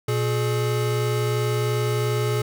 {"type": "tone pair together", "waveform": "square", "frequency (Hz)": [120.22, 423.5], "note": ["B2", "G#4"], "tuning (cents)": [-46, 34], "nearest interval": "octave + minor seventh", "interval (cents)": 2180, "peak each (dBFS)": [-23, -26], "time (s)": [0.08, 2.42], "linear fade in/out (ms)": 5, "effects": []}